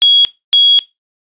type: tone pair in turn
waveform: sine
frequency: 3322 / 3322 Hz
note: G#7 / G#7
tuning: 0 / 0 cents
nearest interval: unison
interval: 0 cents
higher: neither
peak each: -4 dBFS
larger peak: neither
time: 0.02-0.25 / 0.53-0.79 s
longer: second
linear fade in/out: 0 ms
effects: noise-tail reverb RT60 0.2 s tail -18 dB re dry + resampled to 8000 Hz